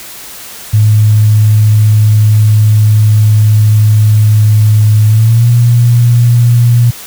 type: tone with pitch glide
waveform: sine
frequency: 107 to 119.41 Hz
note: A2 to A#2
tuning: -48 to +42 cents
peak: -3 dBFS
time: 0.73-6.91 s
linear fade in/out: 10 ms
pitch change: +190 cents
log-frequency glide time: 5.06-5.49 s
effects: white hiss -28 dBFS RMS until 7.06 s